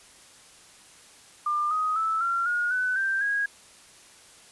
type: tone with pitch steps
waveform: sine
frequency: 1199 / 1254.3 / 1312.1 / 1372.5 / 1435.8 / 1501.9 / 1571.2 / 1643.6 Hz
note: D6 / D#6 / E6 / F6 / F6 / F#6 / G6 / G#6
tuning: +36 / +14 / -8 / -31 / +48 / +25 / +4 / -18 cents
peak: -23 dBFS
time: 1.46-3.46 s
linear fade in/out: 5 ms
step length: 250 ms
effects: white hiss -52 dBFS RMS until 4.51 s + resampled to 24000 Hz